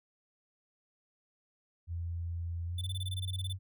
sine tone with pitch glide, 85 to 94.31 Hz, F2 to F#2, -46 to +34 cents, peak -34 dBFS, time 1.87-3.59 s, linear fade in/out 50 ms, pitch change +180 cents, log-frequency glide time 2.66-2.9 s
square tone bursts, 3528 Hz, A7, 4 cents sharp, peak -39 dBFS, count 14, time 2.78-3.528 s, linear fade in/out 5 ms, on 33 ms, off 22 ms
effects none

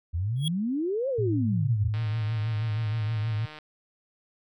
sine exponential two-way sweep, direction up then down, 78.3 to 560 to 78.3 Hz, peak -25 dBFS, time 0.13-1.9 s, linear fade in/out 20 ms, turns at 1.09 s
square tone with exponential growth, 3322 Hz, G#7, in tune, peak -25 dBFS, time 0.36-0.48 s, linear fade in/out 2 ms, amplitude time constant 26 ms
sine tone with vibrato, 110 Hz, A2, in tune, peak -25 dBFS, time 1.18-3.46 s, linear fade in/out 10 ms, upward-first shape triangle, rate 6.3 Hz, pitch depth 92 cents each way
click train, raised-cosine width 0.3 ms, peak -27 dBFS, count 253, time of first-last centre 1.94-3.587 s, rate 153 Hz
effects none

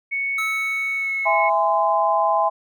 sine tone with pitch glide, 2217 to 2188 Hz, C#7 to C#7, 0 to -23 cents, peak -21 dBFS, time 0.11-1.5 s, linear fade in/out 20 ms, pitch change -23 cents, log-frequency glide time 0.96-1.11 s
square tone with exponential decay, 1300 Hz, E6, 24 cents flat, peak -26 dBFS, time 0.38-1.95 s, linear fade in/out 5 ms, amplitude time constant 340 ms
sine chord, E augmented, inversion none, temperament just, 659.3 / 824.1 / 1030.1 Hz, E5 / G#5 / B#5, 0 / -14 / -27 cents, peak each -21 / -20 / -20 dBFS, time 1.25-2.5 s, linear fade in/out 20 ms
effects none

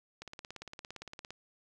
click train, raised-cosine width 0.2 ms, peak -27 dBFS, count 20, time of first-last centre 0.22-1.306 s, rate 17.5 Hz, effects none

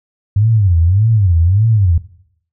sine tone with vibrato, 96.7 Hz, G2, 23 cents flat, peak -8 dBFS, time 0.36-1.98 s, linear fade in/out 5 ms, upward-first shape sine, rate 1.7 Hz, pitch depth 280 cents each way, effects noise-tail reverb RT60 0.7 s tail -18 dB re dry

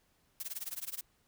blue noise with tremolo, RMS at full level -38 dBFS, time 0.4-1.01 s, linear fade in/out 0 ms, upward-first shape sine, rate 19 Hz, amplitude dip 95%, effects pink hiss -72 dBFS RMS until 1.27 s

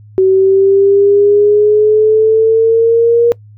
sine exponential sweep, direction up, 377.1 to 473.8 Hz, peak -5 dBFS, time 0.18-3.32 s, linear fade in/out 0 ms, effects noise-tail reverb RT60 0.1 s tail -23 dB re dry + added 105 Hz sine -35 dBFS peak until 3.57 s

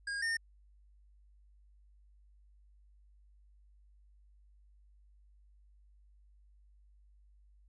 square tone pair in turn, 1625 / 1824 Hz, G#6 / A#6, -38 / -38 cents, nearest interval major second, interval 200 cents, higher second, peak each -36 / -32 dBFS, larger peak second, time 0.07-0.22 / 0.22-0.37 s, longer neither, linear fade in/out 5 ms, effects added 50 Hz sine -60 dBFS peak until 7.68 s + resampled to 22050 Hz

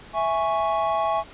triangle chord, C# minor, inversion first, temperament equal, 659.3 / 830.6 / 1108.7 Hz, E5 / G#5 / C#6, 0 / 0 / 0 cents, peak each -23 / -23 / -24 dBFS, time 0.13-1.24 s, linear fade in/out 50 ms, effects pink hiss -45 dBFS RMS until 1.33 s + resampled to 8000 Hz

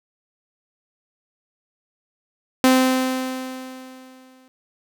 sawtooth tone with exponential decay, 258.8 Hz, C4, 19 cents flat, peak -7 dBFS, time 2.64-4.48 s, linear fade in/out 0 ms, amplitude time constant 400 ms, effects none

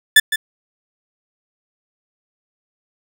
30% pulse tone with echo, 1748 Hz, A6, 12 cents flat, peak -3 dBFS, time 0.16-0.2 s, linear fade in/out 5 ms, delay 160 ms, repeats 1, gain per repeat -11 dB, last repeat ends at 0.36 s, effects none

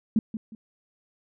sine tone with echo, 220 Hz, A3, in tune, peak -17 dBFS, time 0.16-0.19 s, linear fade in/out 2 ms, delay 180 ms, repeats 2, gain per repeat -11 dB, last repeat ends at 0.55 s, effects none

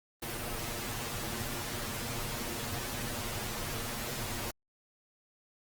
pink noise with comb filter, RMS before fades -37 dBFS, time 0.22-4.51 s, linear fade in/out 5 ms, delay 8.5 ms, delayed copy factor +0.9, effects Opus 32 kbps

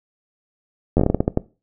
slowing click train, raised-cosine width 2 ms, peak -3 dBFS, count 11, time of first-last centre 0.97-1.374 s, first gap 11 ms, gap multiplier 1.27, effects noise-tail reverb RT60 0.3 s tail -19 dB re dry

